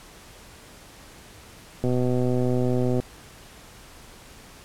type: click train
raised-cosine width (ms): 2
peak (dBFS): -12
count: 146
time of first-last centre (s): 1.84-3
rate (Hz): 125
effects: pink hiss -47 dBFS RMS until 4.64 s + low-pass 12000 Hz 12 dB/octave